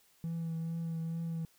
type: tone with vibrato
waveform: triangle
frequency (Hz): 164.81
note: E3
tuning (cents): 0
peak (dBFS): -31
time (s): 0.24-1.45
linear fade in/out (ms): 0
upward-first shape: triangle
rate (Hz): 2.3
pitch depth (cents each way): 23
effects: tanh soft clip ceiling -29 dBFS + white hiss -67 dBFS RMS until 1.58 s